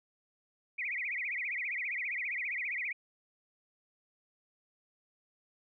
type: tone with vibrato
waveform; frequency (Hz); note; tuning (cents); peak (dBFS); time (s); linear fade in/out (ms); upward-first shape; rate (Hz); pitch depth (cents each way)
sine; 2187; C#7; -24; -33; 0.78-2.93; 10; triangle; 15; 260
effects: none